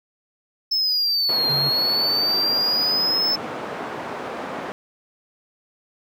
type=exponential two-way sweep; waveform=triangle; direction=down then up; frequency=5274 to 4186 to 5274 Hz; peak=-17 dBFS; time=0.71-3.36 s; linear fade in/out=10 ms; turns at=1.48 s
type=band-pass noise; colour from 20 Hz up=white; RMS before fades=-31 dBFS; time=1.29-4.72 s; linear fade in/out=0 ms; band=190 to 1000 Hz; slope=12 dB/octave
type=tone; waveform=triangle; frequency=142.1 Hz; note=C#3; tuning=43 cents sharp; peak=-25 dBFS; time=1.49-1.7 s; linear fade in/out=10 ms
effects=none